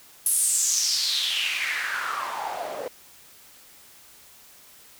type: noise with band-pass filter sweep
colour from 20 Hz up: white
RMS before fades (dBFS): -26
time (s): 0.26-2.88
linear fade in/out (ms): 2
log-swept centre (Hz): 11000 to 510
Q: 5.2
effects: white hiss -51 dBFS RMS until 4.99 s